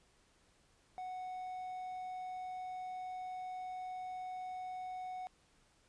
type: tone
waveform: triangle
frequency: 739 Hz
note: F#5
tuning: 2 cents flat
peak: -39 dBFS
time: 0.98-5.27 s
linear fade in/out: 0 ms
effects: pink hiss -70 dBFS RMS until 5.88 s + resampled to 22050 Hz